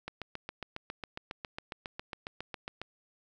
click train, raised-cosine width 0.3 ms, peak -22 dBFS, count 21, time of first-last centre 0.08-2.816 s, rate 7.31 Hz, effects none

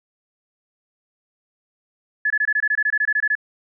sine tone bursts, 1712 Hz, A6, 48 cents flat, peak -16 dBFS, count 15, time 2.25-3.353 s, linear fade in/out 5 ms, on 53 ms, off 22 ms, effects none

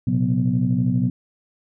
sine tone cluster, 118.1 / 130.4 / 182.1 / 246.2 Hz, A#2 / C3 / F#3 / B3, +23 / -5 / -27 / -5 cents, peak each -22 dBFS, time 0.07-1.1 s, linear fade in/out 5 ms, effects tanh soft clip ceiling -8 dBFS

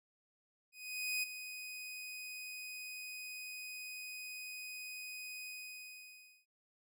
sawtooth tone with ADSR envelope, 2498 Hz, D#7, 6 cents sharp, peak -30 dBFS, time 0.72-6.46 s, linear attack 510 ms, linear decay 14 ms, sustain -11 dB, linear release 1000 ms, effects none

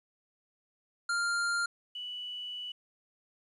square / sine tone pair in turn, 1396.9 / 2960 Hz, F6 / F#7, 0 / 0 cents, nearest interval octave + minor second, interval 1300 cents, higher second, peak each -29 / -37 dBFS, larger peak first, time 1.09-1.66 / 1.95-2.72 s, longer second, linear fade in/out 5 ms, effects resampled to 24000 Hz + 11-bit

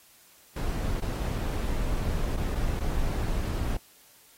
brown noise with dropouts, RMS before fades -28 dBFS, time 0.56-3.77 s, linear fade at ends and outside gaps 5 ms, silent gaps 1.002-1.02 / 2.365-2.374 / 2.549-2.553 / 2.796-2.806 s, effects white hiss -57 dBFS RMS until 4.37 s + AAC 48 kbps

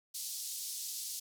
pink band-pass noise, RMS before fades -41 dBFS, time 0.14-1.2 s, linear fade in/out 10 ms, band 4500 to 15000 Hz, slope 24 dB/octave, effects none

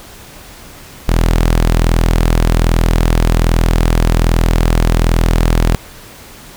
sawtooth tone, 41.25 Hz, E1, 2 cents sharp, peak -5 dBFS, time 1.08-5.75 s, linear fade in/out 0 ms, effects pink hiss -36 dBFS RMS until 6.56 s

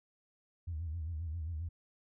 sine tone with vibrato, 81.2 Hz, E2, 26 cents flat, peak -35 dBFS, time 0.67-1.69 s, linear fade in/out 10 ms, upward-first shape sine, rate 7.5 Hz, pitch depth 120 cents each way, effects tanh soft clip ceiling -31 dBFS

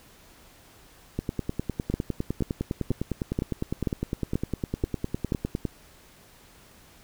two click trains, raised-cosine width 3 ms, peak -14 / -12 dBFS, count 45 / 8, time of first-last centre 1.19-5.652 / 1.94-5.322 s, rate 9.86 / 2.07 Hz, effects pink hiss -54 dBFS RMS until 7.03 s

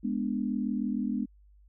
sine chord, G# diminished, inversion none, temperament equal, 207.7 / 246.9 / 293.7 Hz, G#3 / B3 / D4, 0 / 0 / 0 cents, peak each -31 / -31 / -35 dBFS, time 0.03-1.26 s, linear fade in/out 20 ms, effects added 50 Hz sine -55 dBFS peak until 1.68 s

